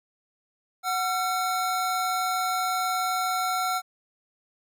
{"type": "tone pair together", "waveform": "square", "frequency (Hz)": [740, 1361.1], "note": ["F#5", "F6"], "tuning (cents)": [0, -45], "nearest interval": "major seventh", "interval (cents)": 1055, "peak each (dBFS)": -28, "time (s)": [0.83, 3.82], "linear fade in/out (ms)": 50, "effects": []}